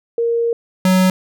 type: tone pair in turn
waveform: sine / square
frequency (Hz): 466.2 / 185.81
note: A#4 / F#3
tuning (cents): 0 / +8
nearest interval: octave + major third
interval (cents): 1592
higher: first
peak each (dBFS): -14 / -11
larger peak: second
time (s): 0.18-0.53 / 0.85-1.1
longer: first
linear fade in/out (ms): 2
effects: none